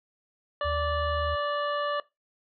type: harmonic tone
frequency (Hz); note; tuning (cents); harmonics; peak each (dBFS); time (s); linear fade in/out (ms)
583; D5; -13; 1 / 2 / 3 / 5 / 6 / 7; -29 / -30 / -36 / -41 / -48 / -49; 0.61-2; 2
type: tone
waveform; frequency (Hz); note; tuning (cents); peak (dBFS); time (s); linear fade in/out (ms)
sine; 77.78; D#2; 0; -31; 0.64-1.36; 20
effects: noise-tail reverb RT60 0.2 s tail -19 dB re dry